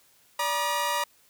sawtooth tone cluster, 580 / 957 / 1215 Hz, D5 / A#5 / D#6, -22 / +45 / -42 cents, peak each -29 / -23 / -29 dBFS, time 0.39-1.04 s, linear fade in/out 5 ms, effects white hiss -61 dBFS RMS until 1.29 s

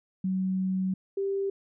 sine tone pair in turn, 188 / 393.1 Hz, F#3 / G4, +28 / +5 cents, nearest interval octave + minor second, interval 1277 cents, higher second, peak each -25 / -26 dBFS, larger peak first, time 0.24-0.94 / 1.17-1.5 s, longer first, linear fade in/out 5 ms, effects none

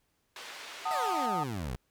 white band-pass noise, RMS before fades -45 dBFS, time 0.36-1.26 s, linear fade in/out 2 ms, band 460 to 3700 Hz, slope 12 dB/octave
sine chord, D# diminished, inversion first, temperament just, 746.7 / 896 / 1244.5 Hz, F#5 / A5 / D#6, +16 / +31 / 0 cents, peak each -33 / -34 / -33 dBFS, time 0.85-1.44 s, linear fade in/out 10 ms
20% pulse exponential sweep, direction down, 673 to 55 Hz, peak -29 dBFS, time 0.91-1.76 s, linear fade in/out 0 ms
effects pink hiss -75 dBFS RMS until 1.9 s

